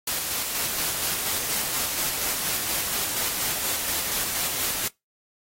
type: noise with tremolo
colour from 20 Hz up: white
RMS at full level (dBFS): -26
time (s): 0.07-4.88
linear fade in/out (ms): 5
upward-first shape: square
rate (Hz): 4.2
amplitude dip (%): 25
effects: noise-tail reverb RT60 0.2 s tail -24 dB re dry + AAC 48 kbps